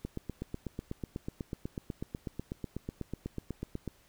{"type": "click train", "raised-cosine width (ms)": 3, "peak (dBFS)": -23, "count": 32, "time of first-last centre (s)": [0.05, 3.877], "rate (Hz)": 8.1, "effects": ["pink hiss -64 dBFS RMS until 4.08 s"]}